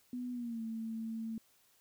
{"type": "tone with pitch glide", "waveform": "sine", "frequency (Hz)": [247.5, 224.4], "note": ["B3", "A3"], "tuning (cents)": [4, 34], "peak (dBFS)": -37, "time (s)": [0.13, 1.38], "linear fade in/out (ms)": 2, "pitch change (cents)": -170, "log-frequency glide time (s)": [0.32, 0.62], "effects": ["white hiss -69 dBFS RMS until 1.8 s"]}